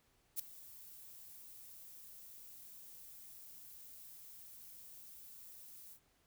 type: noise with ADSR envelope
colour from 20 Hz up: violet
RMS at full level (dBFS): -36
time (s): 0.36-6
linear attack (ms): 35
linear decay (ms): 4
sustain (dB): -19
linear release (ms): 79
effects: pink hiss -74 dBFS RMS until 6.26 s